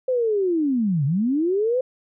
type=linear two-way sweep; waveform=sine; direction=down then up; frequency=523.3 to 130.81 to 523.3 Hz; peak=-18 dBFS; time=0.08-1.81 s; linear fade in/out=5 ms; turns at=1.05 s; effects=none